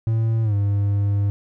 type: tone with pitch glide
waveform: triangle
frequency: 112.7 to 100.99 Hz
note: A2 to G#2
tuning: +42 to -48 cents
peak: -15 dBFS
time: 0.07-1.3 s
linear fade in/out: 0 ms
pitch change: -190 cents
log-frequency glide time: 0.43-0.54 s
effects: none